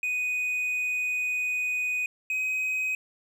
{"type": "tone pair in turn", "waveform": "triangle", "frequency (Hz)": [2489, 2522], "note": ["D#7", "D#7"], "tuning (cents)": [0, 23], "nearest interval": "unison", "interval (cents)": 23, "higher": "second", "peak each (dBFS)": -24, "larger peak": "neither", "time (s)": [[0.03, 2.06], [2.3, 2.95]], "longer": "first", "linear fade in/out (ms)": 2, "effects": []}